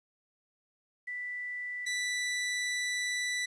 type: tone pair in turn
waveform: sine / sawtooth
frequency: 1975.5 / 1975.5 Hz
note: B6 / B6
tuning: 0 / 0 cents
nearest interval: unison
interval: 0 cents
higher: neither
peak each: -35 / -27 dBFS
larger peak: second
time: 1.07-1.86 / 1.86-3.46 s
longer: second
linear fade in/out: 10 ms
effects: resampled to 22050 Hz + 11-bit